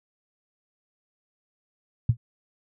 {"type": "tone with exponential decay", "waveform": "sine", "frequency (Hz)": 116.54, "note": "A#2", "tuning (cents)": 0, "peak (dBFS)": -12, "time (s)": [2.09, 2.17], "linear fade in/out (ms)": 5, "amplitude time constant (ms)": 16, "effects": []}